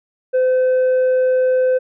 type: tone with tanh clipping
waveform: sine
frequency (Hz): 512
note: C5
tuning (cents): -38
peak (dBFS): -13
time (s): 0.33-1.79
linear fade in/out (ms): 20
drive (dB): 3
effects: none